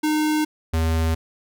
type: tone pair in turn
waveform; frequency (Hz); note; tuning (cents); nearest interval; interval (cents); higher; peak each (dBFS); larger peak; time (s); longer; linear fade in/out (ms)
square; 306.2 / 81.1; D#4 / E2; -28 / -28; octave + major seventh; 2300; first; -19; neither; 0.03-0.45 / 0.73-1.15; neither; 10
effects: none

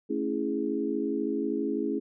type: chord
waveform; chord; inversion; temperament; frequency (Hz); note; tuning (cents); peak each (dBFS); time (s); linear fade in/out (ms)
sine; A major seventh; none; equal with one note detuned; 221.3 / 277.2 / 329.6 / 415.3; A3 / C#4 / E4 / G#4; +10 / 0 / 0 / 0; -34 / -31 / -32 / -32; 0.09-2; 20
effects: none

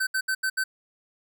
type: tone bursts at uneven times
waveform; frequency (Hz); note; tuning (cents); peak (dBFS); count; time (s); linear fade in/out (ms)
square; 1536; G6; -36; -24; 5; 0-0.07 / 0.14-0.21 / 0.28-0.35 / 0.43-0.5 / 0.57-0.64; 10
effects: none

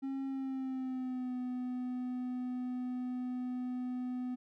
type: tone with pitch glide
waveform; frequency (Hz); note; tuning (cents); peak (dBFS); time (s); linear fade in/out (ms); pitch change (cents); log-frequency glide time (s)
triangle; 270 to 250.5; C#4 to B3; -45 to +25; -33; 0.02-4.36; 20; -130; 0.26-1.35
effects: none

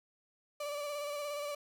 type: tone with vibrato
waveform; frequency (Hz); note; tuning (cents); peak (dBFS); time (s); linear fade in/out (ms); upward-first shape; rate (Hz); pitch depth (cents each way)
35% pulse; 583; D5; -13; -35; 0.6-1.55; 5; square; 17; 25
effects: none

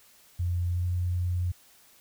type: tone with pitch glide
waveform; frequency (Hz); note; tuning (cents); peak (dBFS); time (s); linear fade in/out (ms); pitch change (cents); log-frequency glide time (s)
sine; 87.8 to 88.97; F2 to F2; +10 to +33; -25; 0.39-1.52; 10; +23; 0.71-0.84
effects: white hiss -58 dBFS RMS until 2 s

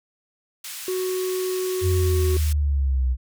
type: band-pass noise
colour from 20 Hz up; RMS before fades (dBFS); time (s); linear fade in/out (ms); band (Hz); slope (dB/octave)
white; -35; 0.64-2.53; 5; 1600 to 15000; 12
type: tone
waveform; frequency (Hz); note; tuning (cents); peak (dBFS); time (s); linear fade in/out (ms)
triangle; 370.1; F#4; 0; -21; 0.88-2.37; 2
type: exponential sweep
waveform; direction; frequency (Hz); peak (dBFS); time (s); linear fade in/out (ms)
sine; down; 92.5 to 61.74; -18; 1.81-3.17; 50
effects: none

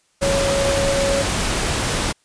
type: tone in noise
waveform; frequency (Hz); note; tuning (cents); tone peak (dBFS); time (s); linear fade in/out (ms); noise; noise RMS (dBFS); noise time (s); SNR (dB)
sine; 554; C#5; -1; -18; 0.21-1.23; 20; pink; -21; 0.21-2.13; 0
effects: white hiss -62 dBFS RMS until 2.24 s + resampled to 22050 Hz

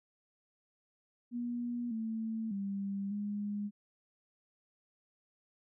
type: tone with pitch steps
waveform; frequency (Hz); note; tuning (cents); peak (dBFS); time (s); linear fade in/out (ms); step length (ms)
sine; 240.4 / 222.8 / 198 / 205.6; B3 / A3 / G3 / G#3; -46 / +22 / +18 / -17; -34; 1.31-3.71; 50; 600
effects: none

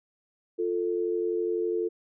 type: tone pair together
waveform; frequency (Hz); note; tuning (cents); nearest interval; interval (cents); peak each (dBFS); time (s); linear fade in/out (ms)
sine; 350.5 / 442.5; F4 / A4; +6 / +10; major third; 404; -28; 0.58-1.89; 20
effects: none

